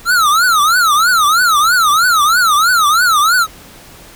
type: tone with vibrato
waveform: square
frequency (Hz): 1318.5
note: E6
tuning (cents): 0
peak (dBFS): -9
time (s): 0.05-3.47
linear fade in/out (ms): 50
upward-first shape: triangle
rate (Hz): 3.1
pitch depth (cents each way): 250
effects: pink hiss -38 dBFS RMS until 4.15 s